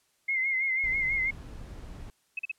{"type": "tone with vibrato", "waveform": "sine", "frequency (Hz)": 2106, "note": "C7", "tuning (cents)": 11, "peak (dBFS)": -25, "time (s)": [0.28, 1.31], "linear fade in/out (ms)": 10, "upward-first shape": "sine", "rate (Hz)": 6.1, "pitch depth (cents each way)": 54}
{"type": "noise", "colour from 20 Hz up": "brown", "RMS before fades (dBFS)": -42, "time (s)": [0.84, 2.1], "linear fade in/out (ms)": 0}
{"type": "tone bursts", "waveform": "sine", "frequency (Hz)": 2579, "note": "E7", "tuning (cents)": -39, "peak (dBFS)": -29, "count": 3, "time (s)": [2.37, 2.516], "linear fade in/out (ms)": 5, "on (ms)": 22, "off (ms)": 40}
{"effects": ["white hiss -70 dBFS RMS until 2.58 s", "low-pass 11000 Hz 12 dB/octave"]}